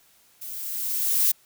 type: noise with level ramp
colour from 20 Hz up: violet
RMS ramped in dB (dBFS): -37 to -19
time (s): 0.41-1.32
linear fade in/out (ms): 10
effects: white hiss -59 dBFS RMS until 1.45 s